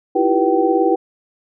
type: tone cluster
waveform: sine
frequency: 323.5 / 341.5 / 389.4 / 486 / 771 Hz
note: E4 / F4 / G4 / B4 / G5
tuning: -32 / -39 / -12 / -28 / -29 cents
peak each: -19 dBFS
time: 0.15-0.96 s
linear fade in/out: 10 ms
effects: none